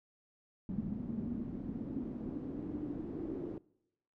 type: noise with band-pass filter sweep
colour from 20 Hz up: brown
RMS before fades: -40 dBFS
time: 0.69-3.58 s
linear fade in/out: 2 ms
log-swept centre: 210 to 340 Hz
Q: 5.2
effects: noise-tail reverb RT60 0.9 s tail -24 dB re dry